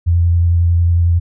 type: tone with vibrato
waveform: sine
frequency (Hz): 85.6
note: F2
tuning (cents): -34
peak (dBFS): -9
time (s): 0.06-1.2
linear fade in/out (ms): 20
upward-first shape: sine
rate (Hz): 11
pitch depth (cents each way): 18
effects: none